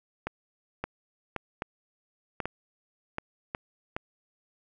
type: two click trains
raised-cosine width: 0.5 ms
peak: -16 / -16 dBFS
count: 5 / 4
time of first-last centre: 0.84-3.965 / 0.27-3.549 s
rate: 1.28 / 0.915 Hz
effects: none